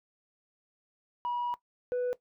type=tone pair in turn; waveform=sine; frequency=967 / 494.5 Hz; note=B5 / B4; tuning=-37 / +2 cents; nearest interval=octave; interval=1161 cents; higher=first; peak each=-28 / -25 dBFS; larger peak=second; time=1.25-1.54 / 1.92-2.13 s; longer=first; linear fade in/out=0 ms; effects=noise-tail reverb RT60 0.1 s tail -18 dB re dry + tanh soft clip ceiling -27 dBFS